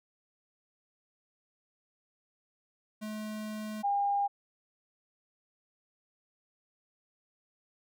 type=tone pair in turn; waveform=square / sine; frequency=214.4 / 805.5 Hz; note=A3 / G5; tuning=-45 / +47 cents; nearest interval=octave + major seventh; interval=2292 cents; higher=second; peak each=-37 / -26 dBFS; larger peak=second; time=3.01-3.83 / 3.83-4.28 s; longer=first; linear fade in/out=20 ms; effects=none